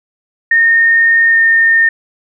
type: tone with pitch glide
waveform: sine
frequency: 1835 to 1823.4 Hz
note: A#6 to A#6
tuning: -28 to -39 cents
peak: -6 dBFS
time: 0.51-1.89 s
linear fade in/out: 5 ms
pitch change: -11 cents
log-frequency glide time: 1.27-1.39 s
effects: none